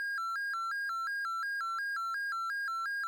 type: tone with vibrato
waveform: triangle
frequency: 1480 Hz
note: F#6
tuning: in tune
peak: -31 dBFS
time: 0-3.07 s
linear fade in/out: 0 ms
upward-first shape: square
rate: 2.8 Hz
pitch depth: 160 cents each way
effects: 11-bit